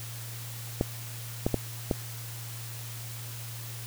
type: clicks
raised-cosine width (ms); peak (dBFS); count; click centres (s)
2; -11; 4; 0.811 / 1.465 / 1.543 / 1.912
effects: added 116 Hz sine -39 dBFS peak until 3.86 s + white hiss -43 dBFS RMS until 3.86 s